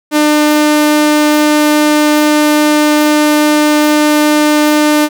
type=tone; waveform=sawtooth; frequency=300.4 Hz; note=D4; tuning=39 cents sharp; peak=-3 dBFS; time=0.11-5.09 s; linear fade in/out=50 ms; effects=none